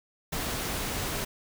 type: noise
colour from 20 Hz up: pink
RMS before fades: -32 dBFS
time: 0.32-1.25 s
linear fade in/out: 10 ms
effects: none